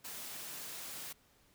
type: high-pass noise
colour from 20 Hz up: white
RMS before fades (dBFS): -45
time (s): 0.04-1.13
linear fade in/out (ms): 10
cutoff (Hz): 110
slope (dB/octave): 48
effects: pink hiss -68 dBFS RMS until 1.54 s